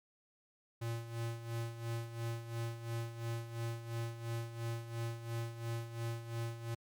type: tone with tremolo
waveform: square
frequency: 115.9 Hz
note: A#2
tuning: 10 cents flat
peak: -36 dBFS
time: 0.81-6.75 s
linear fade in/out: 10 ms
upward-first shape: sine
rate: 2.9 Hz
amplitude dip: 70%
effects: MP3 96 kbps